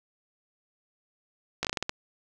slowing click train, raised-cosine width 0.2 ms, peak -11 dBFS, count 8, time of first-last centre 1.63-1.894 s, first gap 17 ms, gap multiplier 1.26, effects none

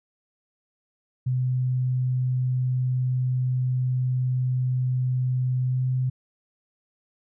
sine tone with pitch glide, 127.2 to 128.53 Hz, C3 to C3, -48 to -30 cents, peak -21 dBFS, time 1.26-6.1 s, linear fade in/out 10 ms, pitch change +18 cents, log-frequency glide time 5.66-5.83 s, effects none

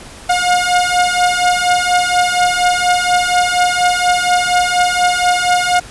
sawtooth beating tone pair, 714 / 718.2 Hz, F5 / F5, +38 / +48 cents, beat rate 4.2 Hz, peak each -11 / -10 dBFS, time 0.29-5.8 s, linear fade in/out 10 ms, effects pink hiss -35 dBFS RMS until 5.9 s + resampled to 24000 Hz

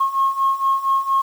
sine beating tone pair, 1080 / 1084.3 Hz, C#6 / C#6, -45 / -39 cents, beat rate 4.3 Hz, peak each -20 / -17 dBFS, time 0-1.22 s, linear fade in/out 10 ms, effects tanh soft clip ceiling -9 dBFS + 7-bit

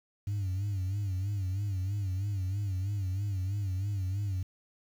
sine tone with vibrato, 97.4 Hz, G2, 11 cents flat, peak -27 dBFS, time 0.27-4.43 s, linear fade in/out 5 ms, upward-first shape sine, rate 3.1 Hz, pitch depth 99 cents each way, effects tanh soft clip ceiling -28 dBFS + 9-bit

